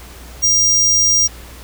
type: tone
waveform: square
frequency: 5700 Hz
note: F8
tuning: 34 cents sharp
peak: -11 dBFS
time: 0.42-1.28 s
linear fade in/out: 20 ms
effects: added 60 Hz sine -36 dBFS peak until 1.63 s + pink hiss -39 dBFS RMS until 1.63 s